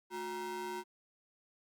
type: ring-modulated tone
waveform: square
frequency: 290.5 Hz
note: D4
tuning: 19 cents flat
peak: -36 dBFS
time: 0.1-0.84 s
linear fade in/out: 50 ms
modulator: 653 Hz
effects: Opus 48 kbps